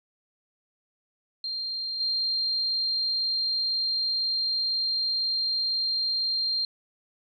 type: tone with level steps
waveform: sine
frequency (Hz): 4186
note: C8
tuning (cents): 0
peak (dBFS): -29 / -24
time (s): 1.44-6.65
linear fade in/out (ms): 2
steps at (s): 2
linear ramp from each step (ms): 5
effects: none